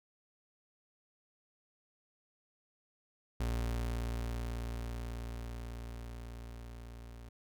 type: tone with level ramp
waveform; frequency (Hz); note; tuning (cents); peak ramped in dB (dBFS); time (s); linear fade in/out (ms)
35% pulse; 58.27; A#1; 0; -30 to -46; 3.4-7.29; 5
effects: none